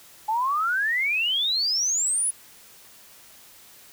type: exponential sweep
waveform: sine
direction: up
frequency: 846 to 10550 Hz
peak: -21 dBFS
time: 0.28-2.31 s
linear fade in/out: 10 ms
effects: white hiss -50 dBFS RMS until 3.92 s